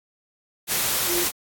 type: tone in noise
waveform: sine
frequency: 349.2 Hz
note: F4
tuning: in tune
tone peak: -26 dBFS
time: 1.05-1.26 s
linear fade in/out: 50 ms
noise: white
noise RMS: -23 dBFS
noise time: 0.67-1.32 s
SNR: -6 dB
effects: AAC 64 kbps